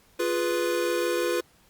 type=chord; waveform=square; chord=F diminished; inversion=none; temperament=equal; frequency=349.2 / 415.3 / 493.9 Hz; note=F4 / Ab4 / Cb5; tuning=0 / 0 / 0 cents; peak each=-28 / -33 / -28 dBFS; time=0.19-1.41 s; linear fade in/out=10 ms; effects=pink hiss -60 dBFS RMS until 1.69 s + Opus 48 kbps